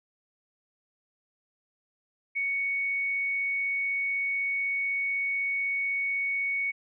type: tone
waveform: sine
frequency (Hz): 2226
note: C#7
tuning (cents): +7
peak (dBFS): -26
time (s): 2.35-6.72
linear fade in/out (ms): 20
effects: none